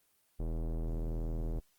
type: tone with low-pass filter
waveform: square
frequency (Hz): 40.58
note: E1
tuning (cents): -26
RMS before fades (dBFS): -35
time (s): 0.39-1.6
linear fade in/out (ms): 10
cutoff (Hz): 490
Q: 1.3
effects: white hiss -72 dBFS RMS until 1.78 s + Opus 24 kbps